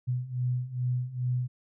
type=beating tone pair; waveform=sine; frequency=123.47 / 125.87 Hz; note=B2 / B2; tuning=0 / +33 cents; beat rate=2.4 Hz; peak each=-32 / -29 dBFS; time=0.07-1.48 s; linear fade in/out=20 ms; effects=none